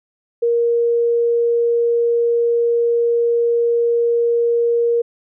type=tone; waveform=sine; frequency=470 Hz; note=A#4; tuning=14 cents sharp; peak=-13 dBFS; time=0.42-5.02 s; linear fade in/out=10 ms; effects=none